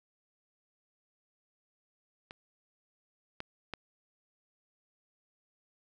clicks, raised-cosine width 0.3 ms, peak -28 / -22 / -21 dBFS, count 3, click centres 2.309 / 3.404 / 3.737 s, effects none

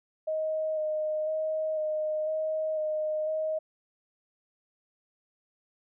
sine tone with vibrato, 622.3 Hz, D#5, in tune, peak -27 dBFS, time 0.27-3.59 s, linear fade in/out 10 ms, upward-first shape square, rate 1 Hz, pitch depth 14 cents each way, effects none

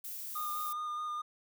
violet noise, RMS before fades -42 dBFS, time 0.04-0.73 s, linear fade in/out 5 ms
triangle tone with vibrato, 1218 Hz, D#6, 37 cents flat, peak -33 dBFS, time 0.35-1.22 s, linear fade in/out 10 ms, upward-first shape square, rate 4.8 Hz, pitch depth 11 cents each way
effects none

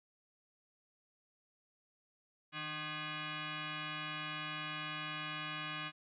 sine tone with frequency modulation, 614 Hz, D#5, 23 cents flat, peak -39 dBFS, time 2.52-5.92 s, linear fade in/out 50 ms, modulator 458 Hz, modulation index 5.9, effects none

